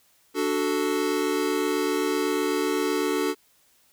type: chord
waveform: square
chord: D major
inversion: none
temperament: equal with one note detuned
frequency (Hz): 293.7 / 372.1 / 440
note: D4 / F#4 / A4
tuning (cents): 0 / +10 / 0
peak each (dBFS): -28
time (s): 0.34-3.35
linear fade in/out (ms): 50
effects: white hiss -62 dBFS RMS until 3.92 s